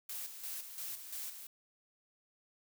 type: noise with tremolo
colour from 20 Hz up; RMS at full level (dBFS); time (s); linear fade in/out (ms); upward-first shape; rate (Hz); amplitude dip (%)
blue; -42; 0.09-1.47; 5; square; 2.9; 55
effects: none